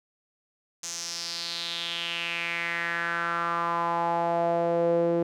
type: tone with band-pass filter sweep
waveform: sawtooth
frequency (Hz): 169.9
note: F3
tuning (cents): -47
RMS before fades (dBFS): -28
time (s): 0.83-5.23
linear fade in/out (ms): 5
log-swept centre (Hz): 6500 to 420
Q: 4.3
effects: none